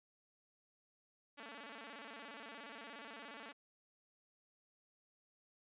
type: tone with vibrato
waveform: 5% pulse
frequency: 253.7 Hz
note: B3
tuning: 47 cents sharp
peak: -38 dBFS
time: 1.37-3.53 s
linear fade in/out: 20 ms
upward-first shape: square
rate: 17 Hz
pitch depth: 210 cents each way
effects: resampled to 8000 Hz